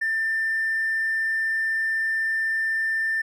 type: tone with hard clipping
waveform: sine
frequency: 1788 Hz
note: A6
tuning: 27 cents sharp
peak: -22 dBFS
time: 0.01-3.22 s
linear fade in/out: 10 ms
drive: 1 dB
effects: none